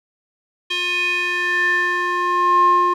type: tone with band-pass filter sweep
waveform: square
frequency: 355.4 Hz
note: F4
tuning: 30 cents sharp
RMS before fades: -18 dBFS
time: 0.7-2.94 s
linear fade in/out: 10 ms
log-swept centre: 3000 to 910 Hz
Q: 5.1
effects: none